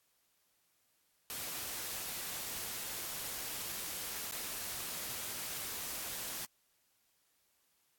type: noise with dropouts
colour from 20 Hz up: white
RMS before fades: -41 dBFS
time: 1.3-6.45 s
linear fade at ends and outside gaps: 0 ms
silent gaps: 4.312-4.322 s
effects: white hiss -75 dBFS RMS until 7.98 s + AAC 64 kbps